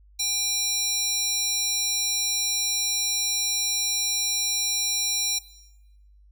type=tone with high-pass filter; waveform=square; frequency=800 Hz; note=G5; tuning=35 cents sharp; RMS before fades=-26 dBFS; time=0.19-5.39 s; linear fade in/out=10 ms; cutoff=4800 Hz; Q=2.1; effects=noise-tail reverb RT60 1.0 s tail -18 dB re dry + added 50 Hz sine -51 dBFS peak until 6.31 s

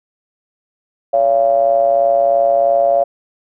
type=ring-modulated tone; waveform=triangle; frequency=61.5 Hz; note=B1; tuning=7 cents flat; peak=-5 dBFS; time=1.13-3.04 s; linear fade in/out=10 ms; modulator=625 Hz; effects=none

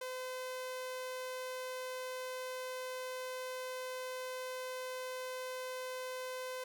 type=tone; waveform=sawtooth; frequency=511 Hz; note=C5; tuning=41 cents flat; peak=-36 dBFS; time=0.01-6.64 s; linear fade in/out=5 ms; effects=none

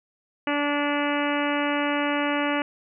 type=harmonic tone; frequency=290 Hz; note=D4; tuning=22 cents flat; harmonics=1 / 2 / 3 / 4 / 5 / 6 / 7 / 8 / 9 / 10; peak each=-26 / -29 / -31 / -32 / -33 / -34 / -34 / -35 / -36 / -36 dBFS; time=0.47-2.62 s; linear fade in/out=2 ms; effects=none

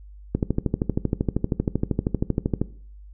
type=click train; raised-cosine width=3 ms; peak=-8 dBFS; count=30; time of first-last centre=0.35-2.616 s; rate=12.8 Hz; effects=noise-tail reverb RT60 0.5 s tail -18 dB re dry + added 50 Hz sine -41 dBFS peak until 3.13 s

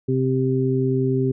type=harmonic tone; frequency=130.81 Hz; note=C3; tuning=in tune; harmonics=1 / 2 / 3; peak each=-21 / -23 / -22 dBFS; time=0.08-1.32 s; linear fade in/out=10 ms; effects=none

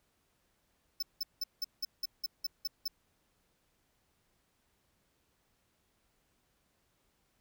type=tone bursts; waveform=square; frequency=5274 Hz; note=E8; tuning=in tune; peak=-32 dBFS; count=10; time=1-2.88 s; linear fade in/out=5 ms; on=26 ms; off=180 ms; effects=pink hiss -75 dBFS RMS until 7.4 s

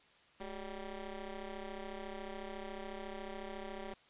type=ring-modulated tone; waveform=15% pulse; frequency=196 Hz; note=G3; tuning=in tune; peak=-33 dBFS; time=0.4-3.94 s; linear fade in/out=2 ms; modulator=179 Hz; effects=white hiss -65 dBFS RMS until 4.09 s + resampled to 8000 Hz

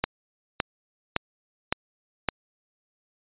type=click train; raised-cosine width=0.3 ms; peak=-6 dBFS; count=5; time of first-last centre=0.04-2.287 s; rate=1.78 Hz; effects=resampled to 8000 Hz

